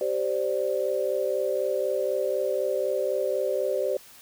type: chord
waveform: sine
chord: G suspended fourth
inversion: none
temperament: equal with one note detuned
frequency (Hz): 389.3 / 523.3 / 587.3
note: G4 / C5 / D5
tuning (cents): -12 / 0 / 0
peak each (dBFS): -29 / -27 / -28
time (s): 0.01-3.97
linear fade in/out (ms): 2
effects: white hiss -50 dBFS RMS until 4.21 s